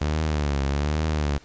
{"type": "tone with vibrato", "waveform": "sawtooth", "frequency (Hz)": 73.42, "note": "D2", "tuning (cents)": 0, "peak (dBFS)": -18, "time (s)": [0.01, 1.38], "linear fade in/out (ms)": 5, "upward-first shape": "triangle", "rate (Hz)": 1.2, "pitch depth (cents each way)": 130, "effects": ["pink hiss -52 dBFS RMS until 1.44 s", "resampled to 16000 Hz"]}